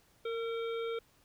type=harmonic tone with a mistuned harmonic; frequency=459.2 Hz; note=A#4; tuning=26 cents flat; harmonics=1 / 3 / 5 / 7 / 8; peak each=-34 / -44 / -48 / -51 / -52 dBFS; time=0.25-0.99 s; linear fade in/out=5 ms; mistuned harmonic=3; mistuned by=-22 cents; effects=pink hiss -67 dBFS RMS until 1.24 s